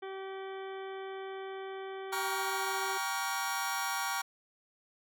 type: harmonic tone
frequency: 385 Hz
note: G4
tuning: 31 cents flat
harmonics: 1 / 2 / 3 / 4 / 5 / 6 / 8 / 9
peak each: -40 / -46 / -50 / -52 / -54 / -56 / -58 / -59 dBFS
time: 0.02-2.98 s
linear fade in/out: 10 ms
type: chord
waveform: sawtooth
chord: G half-diminished seventh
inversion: none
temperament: just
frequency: 784 / 940.8 / 1128.9 / 1411.2 Hz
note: G5 / Bb5 / Db6 / F6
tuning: 0 / +16 / +31 / +18 cents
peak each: -34 dBFS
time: 2.12-4.22 s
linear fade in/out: 10 ms
effects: none

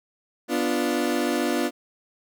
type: chord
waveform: 30% pulse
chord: B diminished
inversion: none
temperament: equal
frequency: 246.9 / 293.7 / 349.2 Hz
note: B3 / D4 / F4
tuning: 0 / 0 / 0 cents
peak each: -24 dBFS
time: 0.48-1.71 s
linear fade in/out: 50 ms
effects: none

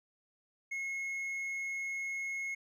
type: tone with hard clipping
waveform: sine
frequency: 2170 Hz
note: C#7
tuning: 37 cents flat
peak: -36 dBFS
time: 0.71-2.55 s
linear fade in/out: 10 ms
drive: 3 dB
effects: none

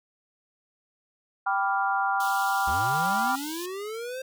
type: chord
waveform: sine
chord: G dominant seventh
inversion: none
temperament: equal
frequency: 784 / 987.8 / 1174.7 / 1396.9 Hz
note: G5 / B5 / D6 / F6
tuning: 0 / 0 / 0 / 0 cents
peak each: -26 / -30 / -31 / -28 dBFS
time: 1.46-3.36 s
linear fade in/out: 10 ms
type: high-pass noise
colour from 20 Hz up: pink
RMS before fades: -39 dBFS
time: 2.2-3.66 s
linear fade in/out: 2 ms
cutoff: 2800 Hz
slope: 96 dB/octave
type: linear sweep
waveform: square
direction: up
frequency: 61.74 to 530 Hz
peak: -33 dBFS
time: 2.67-4.22 s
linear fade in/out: 5 ms
effects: none

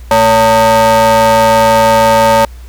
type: ring-modulated tone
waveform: square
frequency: 170.5 Hz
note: F3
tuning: 41 cents flat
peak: -3 dBFS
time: 0.11-2.45 s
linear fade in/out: 2 ms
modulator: 735 Hz
effects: added 60 Hz sine -27 dBFS peak until 2.68 s + pink hiss -43 dBFS RMS until 2.68 s

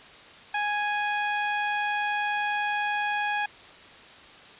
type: tone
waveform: 20% pulse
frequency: 830 Hz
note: G#5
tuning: 1 cent flat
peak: -20 dBFS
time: 0.54-3.46 s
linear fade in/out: 5 ms
effects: white hiss -48 dBFS RMS until 4.59 s + resampled to 8000 Hz

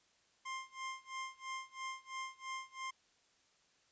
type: tone with tremolo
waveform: 25% pulse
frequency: 1054 Hz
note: C6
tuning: 12 cents sharp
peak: -36 dBFS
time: 0.45-2.91 s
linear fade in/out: 10 ms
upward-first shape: sine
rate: 3 Hz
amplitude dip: 95%
effects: white hiss -72 dBFS RMS until 3.91 s + resampled to 16000 Hz

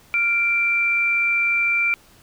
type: tone pair together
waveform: sine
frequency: 1396.9 / 2353 Hz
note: F6 / D7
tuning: 0 / +3 cents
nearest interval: major sixth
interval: 903 cents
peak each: -27 / -17 dBFS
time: 0.14-1.94 s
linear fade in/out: 0 ms
effects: pink hiss -52 dBFS RMS until 2.22 s

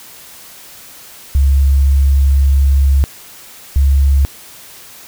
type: tone pair in turn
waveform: sine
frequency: 68.8 / 69.08 Hz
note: C#2 / C#2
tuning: -12 / -5 cents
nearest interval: unison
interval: 7 cents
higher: second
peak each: -7 dBFS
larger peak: neither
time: 1.35-3.04 / 3.76-4.25 s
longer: first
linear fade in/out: 0 ms
effects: white hiss -37 dBFS RMS until 5.07 s

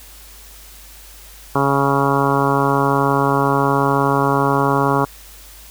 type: harmonic tone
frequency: 138.9 Hz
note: C#3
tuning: 4 cents sharp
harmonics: 1 / 2 / 3 / 4 / 5 / 6 / 7 / 8 / 9 / 10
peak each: -21 / -21 / -21 / -25 / -26 / -23 / -22 / -21 / -27 / -26 dBFS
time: 1.55-5.05 s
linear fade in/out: 5 ms
effects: added 50 Hz sine -42 dBFS peak until 5.7 s + white hiss -42 dBFS RMS until 5.7 s

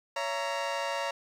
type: chord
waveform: sawtooth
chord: A# diminished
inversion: first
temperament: just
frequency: 559.4 / 671.3 / 932.3 Hz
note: C#5 / E5 / A#5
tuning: +16 / +31 / 0 cents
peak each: -30 / -33 / -30 dBFS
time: 0.16-1.11 s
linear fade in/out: 5 ms
effects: low-pass 6000 Hz 12 dB/octave + 10-bit

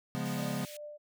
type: chord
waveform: square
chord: C# dominant seventh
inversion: none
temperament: equal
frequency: 138.59 / 174.61 / 207.7 / 246.9 Hz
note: C#3 / E#3 / G#3 / B3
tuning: 0 / 0 / 0 / 0 cents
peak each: -39 dBFS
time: 0.15-0.65 s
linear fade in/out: 0 ms
type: high-pass noise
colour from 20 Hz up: pink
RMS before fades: -48 dBFS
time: 0.25-0.77 s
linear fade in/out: 5 ms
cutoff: 2200 Hz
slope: 24 dB/octave
type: tone with tremolo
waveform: sine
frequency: 594 Hz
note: D5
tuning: 20 cents sharp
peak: -40 dBFS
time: 0.36-0.98 s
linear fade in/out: 20 ms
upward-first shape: triangle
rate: 2.6 Hz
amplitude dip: 80%
effects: none

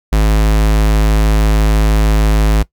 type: tone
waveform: square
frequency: 53.1 Hz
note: G#1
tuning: 39 cents sharp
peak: -9 dBFS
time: 0.12-2.63 s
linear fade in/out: 10 ms
effects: noise-tail reverb RT60 0.1 s tail -19 dB re dry

